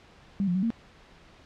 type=tone with pitch steps; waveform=sine; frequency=197.5 / 176.7 / 188.1 / 229.3 Hz; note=G3 / F3 / F#3 / A#3; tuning=+13 / +21 / +29 / -28 cents; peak=-23 dBFS; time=0.4-0.704 s; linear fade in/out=0 ms; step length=76 ms; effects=pink hiss -54 dBFS RMS until 1.45 s + low-pass 4000 Hz 12 dB/octave